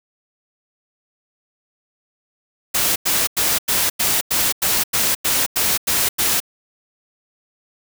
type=noise bursts; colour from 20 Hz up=white; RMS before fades=-18 dBFS; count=12; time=2.74-6.403 s; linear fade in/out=10 ms; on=220 ms; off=93 ms; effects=none